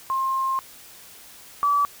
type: tone pair in turn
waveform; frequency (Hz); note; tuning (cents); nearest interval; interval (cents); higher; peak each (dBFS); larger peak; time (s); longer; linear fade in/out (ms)
sine; 1062 / 1150.3; C6 / D6; +25 / -36; minor second; 139; second; -21 / -17; second; 0.1-0.59 / 1.63-1.85; first; 0
effects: white hiss -46 dBFS RMS until 2 s